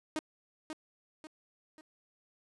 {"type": "tone with echo", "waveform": "sawtooth", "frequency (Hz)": 311.1, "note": "D#4", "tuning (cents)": 0, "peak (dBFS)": -28, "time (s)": [0.16, 0.19], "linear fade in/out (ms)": 0, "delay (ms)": 540, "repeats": 3, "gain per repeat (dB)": -7, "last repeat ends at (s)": 1.81, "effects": ["resampled to 24000 Hz", "11-bit"]}